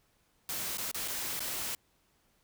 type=noise with dropouts; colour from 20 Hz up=white; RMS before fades=-36 dBFS; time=0.49-1.75 s; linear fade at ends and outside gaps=1 ms; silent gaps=0.772-0.782 / 0.914-0.945 / 1.077-1.082 / 1.394-1.404 s; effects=pink hiss -71 dBFS RMS until 2.43 s